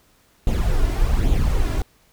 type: noise with flanger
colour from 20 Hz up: brown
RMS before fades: -18 dBFS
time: 0.47-1.82 s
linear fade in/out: 2 ms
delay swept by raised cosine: 0.28 to 2.98 ms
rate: 1.2 Hz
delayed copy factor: +0.6
effects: pink hiss -58 dBFS RMS until 2.12 s